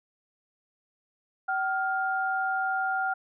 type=tone pair together; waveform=sine; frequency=764 / 1406.9 Hz; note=G5 / F6; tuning=-45 / +12 cents; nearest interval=major seventh; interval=1057 cents; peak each=-28 dBFS; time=1.48-3.14 s; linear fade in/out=10 ms; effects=none